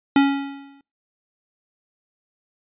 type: tone with exponential decay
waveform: square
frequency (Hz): 278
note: C#4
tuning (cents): +5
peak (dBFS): -11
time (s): 0.16-0.81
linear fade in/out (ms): 2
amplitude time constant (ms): 140
effects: noise-tail reverb RT60 0.3 s tail -25 dB re dry + resampled to 8000 Hz